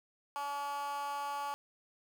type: tone with high-pass filter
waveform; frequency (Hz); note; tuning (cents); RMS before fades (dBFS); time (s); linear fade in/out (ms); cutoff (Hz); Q
15% pulse; 284.9; C#4; +48; -38; 0.36-1.54; 0; 950; 5.3
effects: none